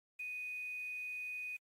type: tone with quantisation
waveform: sine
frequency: 2489 Hz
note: D#7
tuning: in tune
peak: -40 dBFS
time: 0.19-1.57 s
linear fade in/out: 10 ms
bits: 10
effects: AAC 48 kbps